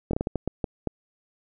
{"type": "slowing click train", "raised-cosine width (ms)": 2, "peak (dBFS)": -12, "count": 9, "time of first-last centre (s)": [0.11, 0.873], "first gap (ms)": 23, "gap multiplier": 1.39, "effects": []}